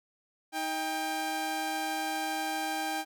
sawtooth tone pair together, 314.9 / 793.5 Hz, D#4 / G5, +21 / +21 cents, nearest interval octave + major third, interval 1600 cents, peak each -33 / -28 dBFS, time 0.52-3.05 s, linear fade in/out 50 ms, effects none

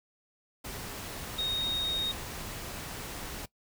sine tone in noise, 3729 Hz, A#7, in tune, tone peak -28 dBFS, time 1.38-2.12 s, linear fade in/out 10 ms, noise pink, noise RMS -40 dBFS, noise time 0.64-3.46 s, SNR +9 dB, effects noise-tail reverb RT60 0.1 s tail -20 dB re dry

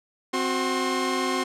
sawtooth tone cluster, 261.2 / 367.9 / 1064 Hz, C4 / F#4 / C6, -3 / -10 / +29 cents, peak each -24 dBFS, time 0.33-1.44 s, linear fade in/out 10 ms, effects low-pass 9000 Hz 12 dB/octave

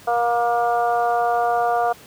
harmonic tone, 236.9 Hz, A#3, 28 cents sharp, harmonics 2 / 3 / 4 / 5 / 6, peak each -25 / -18 / -30 / -27 / -30 dBFS, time 0.07-1.93 s, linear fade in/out 10 ms, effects pink hiss -45 dBFS RMS until 2.06 s + high-pass 80 Hz 12 dB/octave

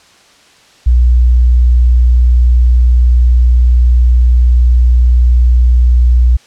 sine tone, 60.7 Hz, B1, 29 cents flat, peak -4 dBFS, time 0.86-6.37 s, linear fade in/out 10 ms, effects white hiss -44 dBFS RMS until 6.46 s + low-pass 6000 Hz 12 dB/octave

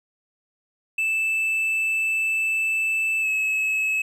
triangle tone with pitch glide, 2637 to 2583 Hz, E7 to E7, 0 to -36 cents, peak -19 dBFS, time 0.98-4.02 s, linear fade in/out 5 ms, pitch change -36 cents, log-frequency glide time 3.21-3.27 s, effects none

